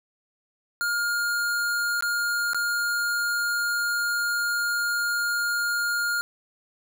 square tone with dropouts, 1415 Hz, F6, 22 cents sharp, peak -24 dBFS, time 0.81-6.21 s, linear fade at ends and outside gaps 0 ms, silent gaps 2.008-2.024 / 2.533-2.546 s, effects none

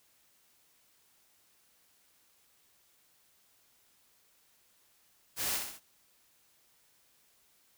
white noise with echo, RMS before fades -34 dBFS, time 5.36-5.61 s, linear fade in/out 50 ms, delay 64 ms, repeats 3, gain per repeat -5 dB, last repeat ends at 5.802 s, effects white hiss -68 dBFS RMS until 7.77 s

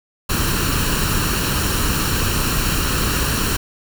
pink noise with comb filter, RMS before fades -19 dBFS, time 0.29-3.57 s, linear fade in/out 10 ms, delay 0.71 ms, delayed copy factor +0.6, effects none

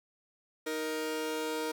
sawtooth tone pair together, 312.7 / 468.9 Hz, D#4 / A#4, +9 / +10 cents, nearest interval perfect fifth, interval 701 cents, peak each -33 / -30 dBFS, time 0.66-1.72 s, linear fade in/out 10 ms, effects 10-bit

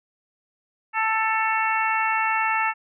harmonic tone with a mistuned harmonic, 441.7 Hz, A4, 7 cents sharp, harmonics 2 / 3 / 4 / 5 / 6, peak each -24 / -26 / -27 / -28 / -29 dBFS, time 0.93-2.74 s, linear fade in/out 50 ms, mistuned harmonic 6, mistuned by +29 cents, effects none

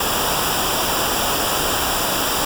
pink noise with comb filter, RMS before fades -20 dBFS, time 0-2.45 s, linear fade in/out 5 ms, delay 0.47 ms, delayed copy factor -0.7, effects none

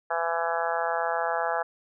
harmonic tone, 167.5 Hz, E3, 28 cents sharp, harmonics 3 / 4 / 5 / 6 / 7 / 8 / 9 / 10, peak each -33 / -30 / -30 / -35 / -36 / -34 / -37 / -35 dBFS, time 0.1-1.63 s, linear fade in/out 10 ms, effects none

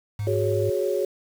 sine tone, 103.83 Hz, G#2, in tune, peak -25 dBFS, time 0.19-0.7 s, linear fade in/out 5 ms
sine chord, F# suspended second, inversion none, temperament equal, 370 / 415.3 / 554.4 Hz, F#4 / G#4 / C#5, 0 / 0 / 0 cents, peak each -26 dBFS, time 0.27-1.05 s, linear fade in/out 2 ms
effects 7-bit

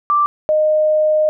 sine tone pair in turn, 1174.7 / 615.8 Hz, D6 / D#5, 0 / -18 cents, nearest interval major seventh, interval 1118 cents, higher first, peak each -11 dBFS, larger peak neither, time 0.1-0.26 / 0.49-1.29 s, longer second, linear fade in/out 0 ms, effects none

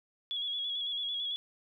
sine tone with vibrato, 3362 Hz, G#7, 20 cents sharp, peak -32 dBFS, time 0.31-1.36 s, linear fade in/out 0 ms, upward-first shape square, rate 9 Hz, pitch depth 31 cents each way, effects 12-bit

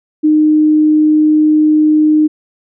sine tone, 306.5 Hz, D#4, 26 cents flat, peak -6 dBFS, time 0.23-2.28 s, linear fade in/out 20 ms, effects none

